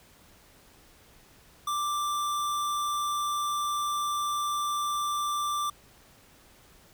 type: tone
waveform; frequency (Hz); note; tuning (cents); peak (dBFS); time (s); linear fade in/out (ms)
square; 1178; D6; +5; -28; 1.67-5.7; 5
effects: pink hiss -57 dBFS RMS until 6.93 s